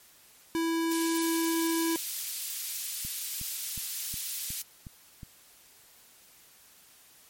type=tone; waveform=square; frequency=329.6 Hz; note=E4; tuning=in tune; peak=-27 dBFS; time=0.55-1.96 s; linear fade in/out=0 ms
type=high-pass noise; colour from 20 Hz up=white; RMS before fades=-35 dBFS; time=0.91-4.62 s; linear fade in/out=5 ms; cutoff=3100 Hz; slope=12 dB/octave
type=click train; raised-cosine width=5 ms; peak=-30 dBFS; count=7; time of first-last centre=3.05-5.232 s; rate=2.75 Hz
effects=white hiss -57 dBFS RMS until 7.29 s + MP3 64 kbps